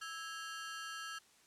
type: ring-modulated tone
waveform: sawtooth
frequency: 1480 Hz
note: F#6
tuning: in tune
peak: -36 dBFS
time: 0.01-1.19 s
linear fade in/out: 10 ms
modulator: 166 Hz
effects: white hiss -66 dBFS RMS until 1.46 s + low-pass 9000 Hz 12 dB/octave